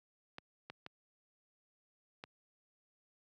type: clicks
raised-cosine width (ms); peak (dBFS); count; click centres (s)
0.3; -29; 4; 0.384 / 0.7 / 0.864 / 2.239
effects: high-pass 100 Hz 12 dB/octave